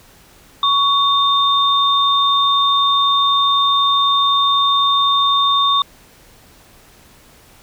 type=tone pair together; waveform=sine; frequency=1120 / 3628 Hz; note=C#6 / A#7; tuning=+18 / -48 cents; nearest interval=octave + minor sixth; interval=2034 cents; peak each=-14 / -15 dBFS; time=0.63-5.82 s; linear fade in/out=2 ms; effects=pink hiss -47 dBFS RMS until 7.62 s